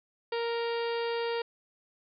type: harmonic tone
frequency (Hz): 466.2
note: A#4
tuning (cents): 0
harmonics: 1 / 2 / 3 / 4 / 5 / 6 / 7 / 8 / 9 / 10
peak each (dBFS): -30 / -37 / -43 / -43 / -46 / -44 / -48 / -48 / -52 / -47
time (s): 0.32-1.42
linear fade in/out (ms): 5
effects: none